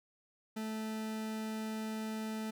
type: tone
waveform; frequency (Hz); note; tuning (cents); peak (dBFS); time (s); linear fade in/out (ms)
40% pulse; 218.8; A3; -9; -36; 0.56-2.51; 10
effects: none